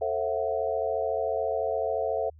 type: chord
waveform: sine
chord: F# half-diminished seventh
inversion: first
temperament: just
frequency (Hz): 444 / 532.8 / 666 / 740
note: A4 / C5 / E5 / F#5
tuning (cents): +16 / +31 / +18 / 0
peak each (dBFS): -31 / -31 / -29 / -34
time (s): 0.01-2.3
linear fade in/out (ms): 10
effects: added 78 Hz sine -49 dBFS peak until 2.39 s